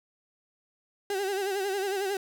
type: tone with vibrato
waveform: 35% pulse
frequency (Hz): 392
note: G4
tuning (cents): 0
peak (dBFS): -26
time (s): 1.1-2.17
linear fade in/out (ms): 2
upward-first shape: sine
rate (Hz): 11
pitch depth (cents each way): 78
effects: none